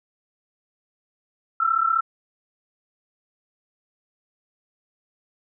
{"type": "tone pair together", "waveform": "sine", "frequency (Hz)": [1318.5, 1354], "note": ["E6", "E6"], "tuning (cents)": [0, 46], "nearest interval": "unison", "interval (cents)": 46, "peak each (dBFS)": -21, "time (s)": [1.6, 2.01], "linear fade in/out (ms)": 5, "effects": []}